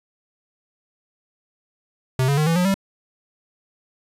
square tone with pitch steps, 130 / 140.95 / 152.82 / 165.69 / 179.65 / 194.78 Hz, C3 / C#3 / D#3 / E3 / F3 / G3, -11 / +29 / -31 / +9 / +49 / -11 cents, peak -17 dBFS, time 2.19-2.742 s, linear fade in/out 2 ms, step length 92 ms, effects resampled to 32000 Hz + 8-bit

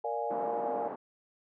sine chord, Bb dominant seventh, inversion none, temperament equal, 466.2 / 587.3 / 698.5 / 830.6 Hz, Bb4 / D5 / F5 / Ab5, 0 / 0 / 0 / 0 cents, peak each -36 / -37 / -37 / -35 dBFS, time 0.04-0.88 s, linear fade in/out 5 ms
white band-pass noise, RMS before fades -40 dBFS, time 0.3-0.96 s, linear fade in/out 10 ms, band 200 to 920 Hz, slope 24 dB/octave
effects none

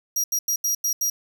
sawtooth tone bursts at uneven times, 5720 Hz, F8, 41 cents sharp, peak -18 dBFS, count 6, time 0.16-0.24 / 0.32-0.39 / 0.48-0.56 / 0.64-0.75 / 0.84-0.93 / 1.01-1.1 s, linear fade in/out 5 ms, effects none

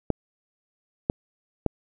clicks, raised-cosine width 2 ms, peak -8 dBFS, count 3, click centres 0.103 / 1.099 / 1.663 s, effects none

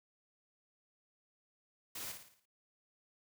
white noise with echo, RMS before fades -44 dBFS, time 1.95-2.12 s, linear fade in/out 5 ms, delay 56 ms, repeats 6, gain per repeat -6 dB, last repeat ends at 2.456 s, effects none

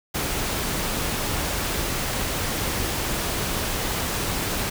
pink noise, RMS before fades -26 dBFS, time 0.14-4.7 s, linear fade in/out 10 ms, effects none

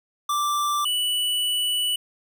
square tone pair in turn, 1174.7 / 2960 Hz, D6 / F#7, 0 / 0 cents, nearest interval octave + major third, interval 1600 cents, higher second, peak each -22 dBFS, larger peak neither, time 0.29-0.85 / 0.85-1.96 s, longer second, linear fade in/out 5 ms, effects 10-bit

